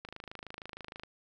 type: click train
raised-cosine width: 0.3 ms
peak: -27 dBFS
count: 27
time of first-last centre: 0.05-1.035 s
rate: 26.4 Hz
effects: none